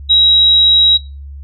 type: tone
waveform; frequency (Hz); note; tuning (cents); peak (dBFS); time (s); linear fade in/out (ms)
sine; 3844; B7; -48; -5; 0.09-0.98; 20
effects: noise-tail reverb RT60 0.3 s tail -23 dB re dry + added 70 Hz sine -27 dBFS peak until 1.43 s